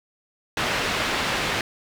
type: low-pass noise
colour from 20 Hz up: white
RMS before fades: -25 dBFS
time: 0.57-1.61 s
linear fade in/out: 2 ms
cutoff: 2800 Hz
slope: 12 dB/octave
effects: none